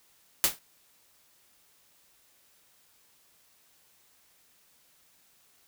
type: noise with exponential decay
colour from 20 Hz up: white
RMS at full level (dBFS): -19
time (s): 0.44-0.59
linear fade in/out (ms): 0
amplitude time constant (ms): 31
effects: white hiss -64 dBFS RMS until 5.67 s